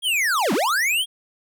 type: linear two-way sweep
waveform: square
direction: down then up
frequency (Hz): 3322 to 174.61 to 3322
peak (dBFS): -19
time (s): 0.02-1.06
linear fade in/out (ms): 50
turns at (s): 0.53
effects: none